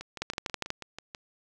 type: two click trains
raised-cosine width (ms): 0.2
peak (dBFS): -13 / -22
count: 7 / 8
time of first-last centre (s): 0.22-0.704 / 0.01-1.148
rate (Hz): 12.4 / 6.15
effects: none